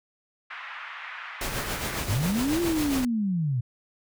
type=band-pass noise; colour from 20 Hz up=white; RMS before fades=-39 dBFS; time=0.5-2.05 s; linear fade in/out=10 ms; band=1000 to 2300 Hz; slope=24 dB/octave
type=noise with tremolo; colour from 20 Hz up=pink; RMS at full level=-29 dBFS; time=1.41-3.05 s; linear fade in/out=2 ms; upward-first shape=triangle; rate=7.3 Hz; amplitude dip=55%
type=linear two-way sweep; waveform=sine; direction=up then down; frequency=81.9 to 349.2 to 115.4 Hz; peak=-23 dBFS; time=2.08-3.61 s; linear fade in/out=10 ms; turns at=2.61 s
effects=none